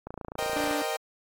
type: click train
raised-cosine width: 1 ms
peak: -23 dBFS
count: 19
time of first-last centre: 0.07-0.711 s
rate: 28.1 Hz
type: chord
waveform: sawtooth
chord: C minor seventh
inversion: third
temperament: equal with one note detuned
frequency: 466.2 / 523.3 / 618.3 / 784 Hz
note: Bb4 / C5 / Eb5 / G5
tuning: 0 / 0 / -11 / 0 cents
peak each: -30 / -33 / -29 / -29 dBFS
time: 0.38-0.97 s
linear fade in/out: 10 ms
type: tone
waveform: sawtooth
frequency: 293.7 Hz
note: D4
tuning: in tune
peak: -26 dBFS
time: 0.56-0.82 s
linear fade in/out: 0 ms
effects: AAC 64 kbps